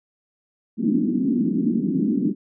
pink band-pass noise, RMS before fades -21 dBFS, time 0.77-2.35 s, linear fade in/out 50 ms, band 190 to 310 Hz, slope 48 dB/octave, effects none

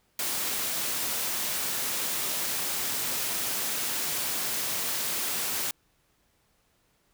white high-pass noise, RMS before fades -30 dBFS, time 0.19-5.71 s, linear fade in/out 2 ms, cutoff 110 Hz, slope 12 dB/octave, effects pink hiss -69 dBFS RMS until 7.13 s

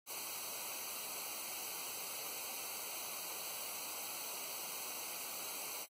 white noise with comb filter, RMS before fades -44 dBFS, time 0.06-5.87 s, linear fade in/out 50 ms, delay 0.57 ms, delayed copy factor -0.95, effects AAC 48 kbps

